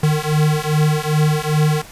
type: beating tone pair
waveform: square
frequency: 151.2 / 153.7 Hz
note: D#3 / D#3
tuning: -49 / -21 cents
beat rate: 2.5 Hz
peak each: -18 dBFS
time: 0.03-1.82 s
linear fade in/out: 5 ms
effects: pink hiss -39 dBFS RMS until 1.91 s + resampled to 32000 Hz